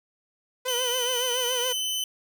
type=tone with vibrato; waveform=sawtooth; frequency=495.9 Hz; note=B4; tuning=7 cents sharp; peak=-24 dBFS; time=0.65-1.73 s; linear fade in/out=10 ms; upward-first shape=triangle; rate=7.1 Hz; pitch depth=83 cents each way
type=tone; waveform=sawtooth; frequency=3037 Hz; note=F#7; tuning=44 cents sharp; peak=-23 dBFS; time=0.68-2.04 s; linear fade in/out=2 ms
effects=none